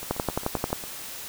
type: two click trains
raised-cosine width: 1 ms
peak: -23 / -10 dBFS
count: 7 / 8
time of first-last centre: 0.03-0.839 / 0.11-0.729 s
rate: 7.42 / 11.3 Hz
effects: white hiss -38 dBFS RMS until 1.28 s